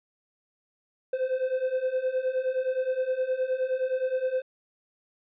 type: beating tone pair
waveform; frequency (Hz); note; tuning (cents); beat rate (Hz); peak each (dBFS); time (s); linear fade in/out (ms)
triangle; 510 / 519.6; C5 / C5; -44 / -12; 9.6; -28 / -25; 1.13-4.42; 5
effects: resampled to 8000 Hz